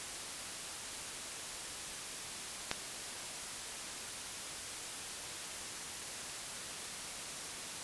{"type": "click", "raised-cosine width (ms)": 0.2, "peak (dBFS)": -14, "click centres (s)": 2.714, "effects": ["white hiss -43 dBFS RMS until 7.83 s", "resampled to 24000 Hz"]}